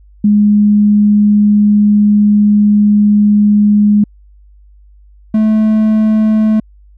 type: tone pair in turn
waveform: sine / triangle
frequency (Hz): 207.7 / 216.8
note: G#3 / A3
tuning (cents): 0 / -25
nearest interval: minor second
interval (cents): 75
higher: second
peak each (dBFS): -5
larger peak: neither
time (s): 0.24-4.04 / 5.34-6.6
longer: first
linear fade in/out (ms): 5
effects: added 50 Hz sine -39 dBFS peak until 6.97 s